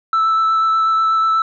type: tone with vibrato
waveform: sine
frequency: 1318.5 Hz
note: E6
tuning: in tune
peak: -10 dBFS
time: 0.13-1.42 s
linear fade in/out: 2 ms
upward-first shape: sine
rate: 8.2 Hz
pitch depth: 10 cents each way
effects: tanh soft clip ceiling -11 dBFS